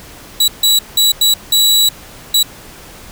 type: tone bursts at uneven times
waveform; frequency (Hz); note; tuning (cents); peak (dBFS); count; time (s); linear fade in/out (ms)
sawtooth; 3914; B7; -16; -5; 6; 0.4-0.48 / 0.63-0.79 / 0.97-1.12 / 1.21-1.34 / 1.52-1.89 / 2.34-2.43; 5
effects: pink hiss -36 dBFS RMS until 3.11 s